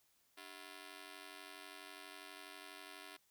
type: ring-modulated tone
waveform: 5% pulse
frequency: 344 Hz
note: F4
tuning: 26 cents flat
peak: -37 dBFS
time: 0.37-3.17 s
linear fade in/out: 10 ms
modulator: 46.1 Hz
effects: white hiss -75 dBFS RMS until 3.3 s